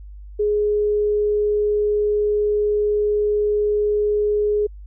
sine tone, 417.9 Hz, G#4, 11 cents sharp, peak -16 dBFS, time 0.39-4.67 s, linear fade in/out 10 ms, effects added 50 Hz sine -35 dBFS peak until 4.86 s

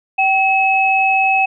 sine tone pair together, 770 / 2578 Hz, G5 / E7, -31 / -39 cents, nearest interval octave + major sixth, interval 2092 cents, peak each -14 dBFS, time 0.18-1.46 s, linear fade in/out 10 ms, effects none

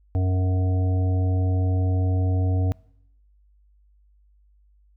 harmonic tone, 92.5 Hz, F#2, in tune, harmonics 1 / 3 / 5 / 7 / 8, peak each -19 / -31 / -36 / -38 / -40 dBFS, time 0.15-2.72 s, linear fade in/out 0 ms, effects noise-tail reverb RT60 0.8 s tail -24 dB re dry + added 50 Hz sine -55 dBFS peak until 4.96 s

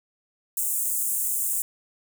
pink high-pass noise, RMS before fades -26 dBFS, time 0.57-1.62 s, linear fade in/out 2 ms, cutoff 7500 Hz, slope 48 dB/octave, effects none

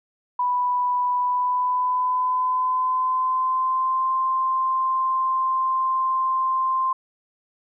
sine tone with pitch glide, 987.8 to 1046.5 Hz, B5 to C6, 0 to 0 cents, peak -19 dBFS, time 0.39-6.93 s, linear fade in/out 5 ms, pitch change +100 cents, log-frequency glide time 1.18-4.11 s, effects none

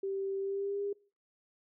sine tone with pitch glide, 390 to 403.5 Hz, G4 to G#4, -9 to -50 cents, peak -32 dBFS, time 0.03-0.93 s, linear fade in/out 5 ms, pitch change +59 cents, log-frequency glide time 0.39-0.82 s, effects noise-tail reverb RT60 0.4 s tail -23 dB re dry

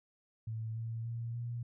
sine tone with pitch steps, 111.4 / 113.87 / 116.4 / 118.98 Hz, A2 / A#2 / A#2 / A#2, +22 / -40 / -2 / +36 cents, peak -36 dBFS, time 0.47-1.63 s, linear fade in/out 5 ms, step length 290 ms, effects none

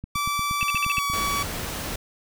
click train, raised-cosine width 5 ms, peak -21 dBFS, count 10, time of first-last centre 0.04-1.1 s, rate 8.49 Hz
sawtooth tone with pitch glide, 1160 to 1138.1 Hz, D6 to C#6, -22 to +45 cents, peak -20 dBFS, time 0.15-1.43 s, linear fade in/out 5 ms, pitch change -33 cents, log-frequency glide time 0.87-1.01 s
sine tone bursts, 2633 Hz, E7, 3 cents flat, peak -21 dBFS, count 6, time 0.61-0.99 s, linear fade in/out 0 ms, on 20 ms, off 52 ms
pink noise, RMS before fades -31 dBFS, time 1.13-1.96 s, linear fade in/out 5 ms
effects none

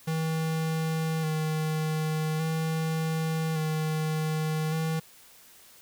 square tone with vibrato, 158.3 Hz, D#3, 30 cents sharp, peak -27 dBFS, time 0.07-5 s, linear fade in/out 10 ms, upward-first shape square, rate 0.43 Hz, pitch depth 21 cents each way, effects white hiss -54 dBFS RMS until 5.81 s

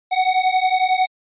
square beating tone pair, 740 / 751 Hz, F#5 / F#5, 0 / +26 cents, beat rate 11 Hz, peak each -19 dBFS, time 0.11-1.07 s, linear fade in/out 20 ms, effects resampled to 8000 Hz

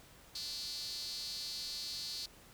sawtooth tone with high-pass filter, 293.7 Hz, D4, in tune, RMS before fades -42 dBFS, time 0.35-2.26 s, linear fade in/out 5 ms, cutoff 4400 Hz, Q 7.1, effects pink hiss -59 dBFS RMS until 2.53 s

